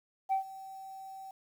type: tone with ADSR envelope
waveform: sine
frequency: 771 Hz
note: G5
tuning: 29 cents flat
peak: -23 dBFS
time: 0.29-1.31 s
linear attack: 33 ms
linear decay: 110 ms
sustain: -20 dB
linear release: 3 ms
effects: tanh soft clip ceiling -24 dBFS + 10-bit